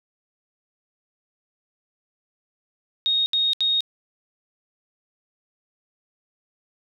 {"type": "tone bursts", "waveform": "sine", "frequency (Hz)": 3729, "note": "A#7", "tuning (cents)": 0, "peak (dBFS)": -18, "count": 3, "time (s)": [3.06, 3.806], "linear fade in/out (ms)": 0, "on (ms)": 200, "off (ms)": 73, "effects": []}